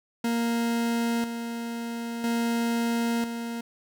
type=tone with tremolo; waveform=40% pulse; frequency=233.1 Hz; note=A#3; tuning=in tune; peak=-23 dBFS; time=0.24-3.61 s; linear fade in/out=5 ms; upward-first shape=square; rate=0.5 Hz; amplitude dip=55%; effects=none